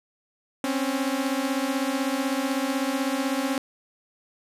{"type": "beating tone pair", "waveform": "sawtooth", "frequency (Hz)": [261.6, 277.6], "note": ["C4", "C#4"], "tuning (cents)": [0, 3], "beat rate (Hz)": 16, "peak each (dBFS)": [-23, -23], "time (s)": [0.64, 3.58], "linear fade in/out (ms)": 2, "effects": ["resampled to 32000 Hz"]}